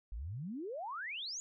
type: exponential sweep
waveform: sine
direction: up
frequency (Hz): 47.65 to 7010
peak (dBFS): -39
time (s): 0.12-1.4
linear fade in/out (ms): 0
effects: none